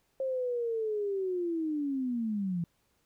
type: linear sweep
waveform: sine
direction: down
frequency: 536 to 165.2 Hz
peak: -29 dBFS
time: 0.2-2.64 s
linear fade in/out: 2 ms
effects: pink hiss -73 dBFS RMS until 3.05 s